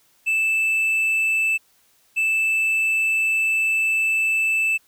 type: tone pair in turn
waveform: triangle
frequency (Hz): 2637 / 2637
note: E7 / E7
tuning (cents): 0 / 0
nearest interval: unison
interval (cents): 0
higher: neither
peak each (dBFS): -16 / -16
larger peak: neither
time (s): 0.26-1.58 / 2.16-4.78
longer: second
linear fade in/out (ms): 20
effects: white hiss -60 dBFS RMS until 4.87 s